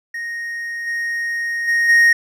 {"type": "tone with level steps", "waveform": "triangle", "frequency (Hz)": 1864.7, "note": "A#6", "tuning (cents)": 0, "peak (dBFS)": [-22, -18, -12, -7], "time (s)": [0.14, 2.13], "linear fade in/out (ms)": 5, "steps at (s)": [0.86, 1.67, 1.88], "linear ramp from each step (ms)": 20, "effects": []}